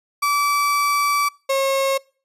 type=tone pair in turn; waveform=35% pulse; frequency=1155 / 541.8 Hz; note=D6 / C#5; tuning=-29 / -40 cents; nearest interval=octave + minor second; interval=1311 cents; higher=first; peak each=-15 dBFS; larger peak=neither; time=0.22-1.29 / 1.49-1.98 s; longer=first; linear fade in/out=10 ms; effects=noise-tail reverb RT60 0.4 s tail -25 dB re dry + resampled to 32000 Hz